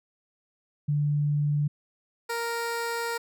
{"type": "tone pair in turn", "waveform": ["sine", "15% pulse"], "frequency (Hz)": [146.83, 466.2], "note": ["D3", "A#4"], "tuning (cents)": [0, 0], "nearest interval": "octave + minor sixth", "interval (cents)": 2000, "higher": "second", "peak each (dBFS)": -22, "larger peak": "neither", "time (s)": [[0.88, 1.68], [2.29, 3.18]], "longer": "second", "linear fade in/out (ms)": 10, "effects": []}